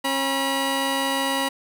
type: tone pair together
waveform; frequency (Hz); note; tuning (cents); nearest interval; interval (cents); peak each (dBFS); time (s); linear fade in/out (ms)
15% pulse; 271.3 / 965.4; C#4 / B5; -37 / -40; octave + minor seventh; 2197; -18; 0.04-1.49; 10
effects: none